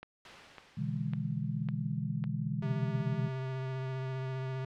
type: click train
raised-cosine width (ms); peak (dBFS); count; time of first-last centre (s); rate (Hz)
0.3; -28; 5; 0.03-2.24; 1.81
type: noise with exponential decay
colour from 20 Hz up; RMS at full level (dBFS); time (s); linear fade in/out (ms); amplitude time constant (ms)
white; -45; 0.25-2.28; 2; 440
type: chord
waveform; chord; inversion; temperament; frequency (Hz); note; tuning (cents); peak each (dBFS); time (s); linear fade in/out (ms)
sine; E dominant seventh; second; just; 123.61 / 148.33 / 164.81 / 206; B2 / D3 / E3 / G#3; +2 / +18 / 0 / -14; -37 / -36 / -38 / -38; 0.77-3.29; 10
type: tone with vibrato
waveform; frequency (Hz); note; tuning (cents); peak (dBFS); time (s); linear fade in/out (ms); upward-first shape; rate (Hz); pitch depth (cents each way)
square; 131.3; C3; +6; -35; 2.62-4.65; 5; triangle; 15; 20
effects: low-pass 3000 Hz 12 dB/octave